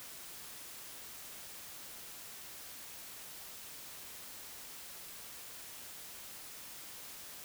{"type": "silence", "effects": ["white hiss -49 dBFS RMS until 7.44 s"]}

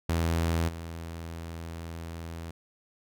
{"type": "tone with level steps", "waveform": "sawtooth", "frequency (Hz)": 83, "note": "E2", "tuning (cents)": 12, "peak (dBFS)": [-21, -33], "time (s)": [0.09, 2.51], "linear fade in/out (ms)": 5, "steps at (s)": 0.68, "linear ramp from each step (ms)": 10, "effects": []}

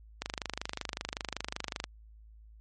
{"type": "click train", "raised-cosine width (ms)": 0.2, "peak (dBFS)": -16, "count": 42, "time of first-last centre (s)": [0.22, 1.841], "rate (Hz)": 25.3, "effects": ["added 54 Hz sine -51 dBFS peak until 2.6 s", "MP3 48 kbps"]}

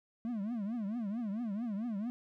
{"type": "tone with vibrato", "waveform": "triangle", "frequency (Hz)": 218.7, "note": "A3", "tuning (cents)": -10, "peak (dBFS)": -32, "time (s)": [0.25, 2.1], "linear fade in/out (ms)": 0, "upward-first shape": "triangle", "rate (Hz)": 4.5, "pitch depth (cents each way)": 240, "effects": []}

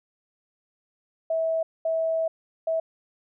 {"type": "tone bursts at uneven times", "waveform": "sine", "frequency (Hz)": 650, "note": "E5", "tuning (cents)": -24, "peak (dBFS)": -22, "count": 3, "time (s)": [[1.3, 1.63], [1.85, 2.28], [2.67, 2.8]], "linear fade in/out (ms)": 5, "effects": []}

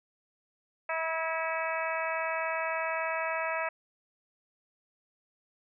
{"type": "harmonic tone with a mistuned harmonic", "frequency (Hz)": 323.5, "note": "E4", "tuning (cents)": -32, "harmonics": [2, 3, 4, 5, 6, 7, 8], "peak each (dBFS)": [-34, -36, -37, -38, -39, -39, -40], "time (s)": [0.89, 3.69], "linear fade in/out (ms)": 5, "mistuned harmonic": 5, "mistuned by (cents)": 23, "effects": []}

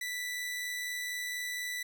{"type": "tone with amplitude modulation", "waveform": "sawtooth", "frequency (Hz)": 1975.5, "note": "B6", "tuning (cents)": 0, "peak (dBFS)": -30, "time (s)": [0.01, 1.83], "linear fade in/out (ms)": 5, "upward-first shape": "sine", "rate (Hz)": 84.1, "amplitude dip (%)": 25, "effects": []}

